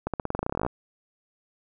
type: accelerating click train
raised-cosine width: 1 ms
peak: -13 dBFS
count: 18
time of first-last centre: 0.07-0.665 s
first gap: 67 ms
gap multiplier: 0.91
effects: none